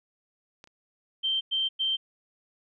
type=clicks; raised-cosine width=0.2 ms; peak=-29 / -39 dBFS; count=2; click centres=0.641 / 0.674 s
type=tone bursts; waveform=sine; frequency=3133 Hz; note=G7; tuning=2 cents flat; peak=-24 dBFS; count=3; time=1.23-1.97 s; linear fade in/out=20 ms; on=180 ms; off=100 ms
effects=none